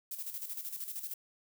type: noise with tremolo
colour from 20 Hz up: violet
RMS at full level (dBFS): -39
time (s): 0.11-1.14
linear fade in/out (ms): 5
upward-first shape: square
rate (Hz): 13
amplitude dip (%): 60
effects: none